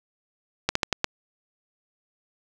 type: slowing click train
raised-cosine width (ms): 0.2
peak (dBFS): -4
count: 5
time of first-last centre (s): 0.69-1.044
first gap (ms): 64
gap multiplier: 1.22
effects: none